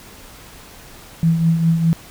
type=tone with tremolo; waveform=sine; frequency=164.81 Hz; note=E3; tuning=in tune; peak=-10 dBFS; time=1.23-1.93 s; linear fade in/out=0 ms; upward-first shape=triangle; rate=4.9 Hz; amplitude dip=60%; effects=pink hiss -41 dBFS RMS until 2.1 s